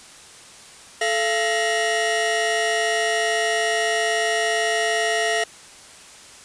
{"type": "tone cluster", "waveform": "45% pulse", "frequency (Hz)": [436.1, 683, 1883, 2925], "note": ["A4", "F5", "A#6", "F#7"], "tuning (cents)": [-15, -39, 17, -21], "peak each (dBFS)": [-26, -23, -24, -29], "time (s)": [1.01, 5.44], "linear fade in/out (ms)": 5, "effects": ["white hiss -44 dBFS RMS until 6.44 s", "resampled to 22050 Hz"]}